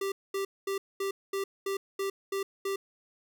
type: tone bursts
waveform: square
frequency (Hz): 392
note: G4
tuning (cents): 0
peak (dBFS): -30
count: 9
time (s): 0.01-2.76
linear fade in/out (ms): 5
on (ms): 110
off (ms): 220
effects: none